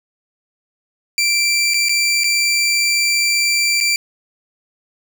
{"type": "tone with dropouts", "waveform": "20% pulse", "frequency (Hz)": 2349, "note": "D7", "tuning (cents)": 0, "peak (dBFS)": -9, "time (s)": [1.18, 3.96], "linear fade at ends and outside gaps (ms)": 1, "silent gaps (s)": [[1.737, 1.742], [1.886, 1.893], [2.236, 2.242], [3.803, 3.809]], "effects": []}